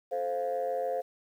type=chord; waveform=sine; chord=F major; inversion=first; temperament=just; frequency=436.5 / 523.8 / 698.5 Hz; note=A4 / C5 / F5; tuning=-14 / +2 / 0 cents; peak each=-36 / -30 / -32 dBFS; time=0.11-1.02 s; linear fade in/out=20 ms; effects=tanh soft clip ceiling -23 dBFS + 10-bit